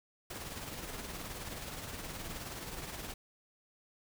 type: noise with tremolo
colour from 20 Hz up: pink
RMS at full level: -41 dBFS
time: 0.3-3.14 s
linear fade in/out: 5 ms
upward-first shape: triangle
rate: 19 Hz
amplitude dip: 50%
effects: none